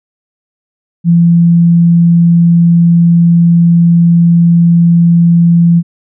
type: tone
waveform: sine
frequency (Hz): 170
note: F3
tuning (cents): -46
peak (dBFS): -3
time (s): 1.04-5.83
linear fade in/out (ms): 50
effects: none